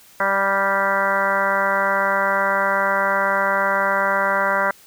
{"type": "harmonic tone with a mistuned harmonic", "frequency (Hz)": 196, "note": "G3", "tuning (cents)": 0, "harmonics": [1, 2, 3, 4, 5, 6, 7, 8, 9, 10], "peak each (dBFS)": [-33, -34, -23, -29, -23, -26, -24, -24, -32, -27], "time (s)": [0.2, 4.71], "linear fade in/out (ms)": 2, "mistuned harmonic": 7, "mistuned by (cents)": 23, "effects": ["white hiss -49 dBFS RMS until 4.86 s"]}